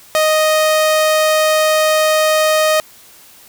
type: tone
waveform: sawtooth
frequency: 622.3 Hz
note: D#5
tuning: in tune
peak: -7 dBFS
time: 0.15-2.8 s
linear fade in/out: 0 ms
effects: white hiss -43 dBFS RMS until 3.48 s